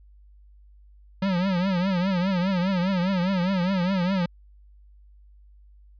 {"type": "tone with vibrato", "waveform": "square", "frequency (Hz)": 185, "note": "F#3", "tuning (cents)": 0, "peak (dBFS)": -22, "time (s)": [1.22, 4.26], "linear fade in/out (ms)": 5, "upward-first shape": "triangle", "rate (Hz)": 4.9, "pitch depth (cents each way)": 140, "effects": ["added 50 Hz sine -49 dBFS peak until 5.99 s", "resampled to 11025 Hz"]}